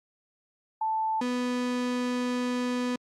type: tone pair in turn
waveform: sine / 35% pulse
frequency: 880 / 247.6 Hz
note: A5 / B3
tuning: 0 / +5 cents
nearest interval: octave + minor seventh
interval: 2195 cents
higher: first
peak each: -25 dBFS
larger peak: neither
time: 0.81-1.21 / 1.21-2.96 s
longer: second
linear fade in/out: 5 ms
effects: low-pass 7000 Hz 12 dB/octave + Opus 48 kbps